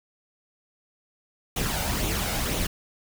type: noise with flanger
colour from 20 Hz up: pink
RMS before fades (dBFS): -27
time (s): 1.56-2.67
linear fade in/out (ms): 5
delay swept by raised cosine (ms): 0.3 to 1.4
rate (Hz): 2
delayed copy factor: +0.5
effects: none